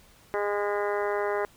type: harmonic tone with a mistuned harmonic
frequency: 204.9 Hz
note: G#3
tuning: 23 cents flat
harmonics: 2 / 3 / 4 / 5 / 6 / 7 / 8 / 9 / 10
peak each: -28 / -32 / -34 / -36 / -38 / -39 / -40 / -41 / -42 dBFS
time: 0.34-1.45 s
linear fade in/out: 0 ms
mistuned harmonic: 10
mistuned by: -42 cents
effects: pink hiss -57 dBFS RMS until 1.56 s